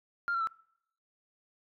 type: tone with pitch steps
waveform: sine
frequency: 1396.9 / 1358.7 / 1321.5 Hz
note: F6 / F6 / E6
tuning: 0 / -48 / +4 cents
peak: -27 dBFS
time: 0.28-0.472 s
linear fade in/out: 0 ms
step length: 64 ms
effects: noise-tail reverb RT60 0.7 s tail -25 dB re dry + tanh soft clip ceiling -25 dBFS